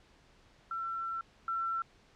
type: tone pair in turn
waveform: sine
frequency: 1347 / 1347 Hz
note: E6 / E6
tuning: +37 / +37 cents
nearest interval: unison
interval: 0 cents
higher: neither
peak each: -34 / -31 dBFS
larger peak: second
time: 0.71-1.21 / 1.48-1.82 s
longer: first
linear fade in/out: 2 ms
effects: pink hiss -63 dBFS RMS until 2.15 s + low-pass 5000 Hz 12 dB/octave